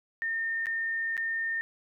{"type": "tone with dropouts", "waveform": "sine", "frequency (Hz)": 1819, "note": "A#6", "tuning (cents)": -43, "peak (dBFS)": -28, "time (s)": [0.22, 1.61], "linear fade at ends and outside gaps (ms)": 0, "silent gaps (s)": [[0.658, 0.668], [1.168, 1.177]], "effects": []}